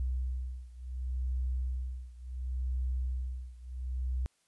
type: beating tone pair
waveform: sine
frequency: 63 / 63.7 Hz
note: B1 / C2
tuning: +35 / -46 cents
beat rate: 0.7 Hz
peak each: -34 / -36 dBFS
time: 0-4.26 s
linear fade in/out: 0 ms
effects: white hiss -73 dBFS RMS until 4.47 s + resampled to 24000 Hz